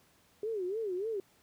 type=tone with vibrato; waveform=sine; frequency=403 Hz; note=G4; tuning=48 cents sharp; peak=-32 dBFS; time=0.43-1.2 s; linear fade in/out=2 ms; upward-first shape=sine; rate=3.4 Hz; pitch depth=210 cents each way; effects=pink hiss -66 dBFS RMS until 1.42 s + high-pass 80 Hz 12 dB/octave